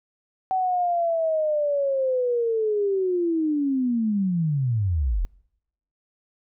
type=linear sweep; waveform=sine; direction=down; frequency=759 to 37.59 Hz; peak=-20 dBFS; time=0.51-5.25 s; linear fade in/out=0 ms; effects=noise-tail reverb RT60 0.8 s tail -26 dB re dry